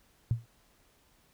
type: tone with exponential decay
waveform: sine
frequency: 116 Hz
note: A#2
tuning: 8 cents flat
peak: -21 dBFS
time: 0.31-0.46 s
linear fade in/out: 0 ms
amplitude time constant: 32 ms
effects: pink hiss -66 dBFS RMS until 1.33 s